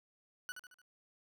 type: tone with echo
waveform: 40% pulse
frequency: 1480 Hz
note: F#6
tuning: in tune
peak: -39 dBFS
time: 0.49-0.52 s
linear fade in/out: 0 ms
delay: 74 ms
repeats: 4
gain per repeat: -6 dB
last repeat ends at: 0.816 s
effects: none